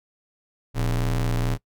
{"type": "ring-modulated tone", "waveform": "square", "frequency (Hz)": 73.42, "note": "D2", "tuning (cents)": 0, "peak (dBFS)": -19, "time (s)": [0.74, 1.58], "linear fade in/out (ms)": 50, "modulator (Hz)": 42.3, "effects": ["noise-tail reverb RT60 0.1 s tail -22 dB re dry"]}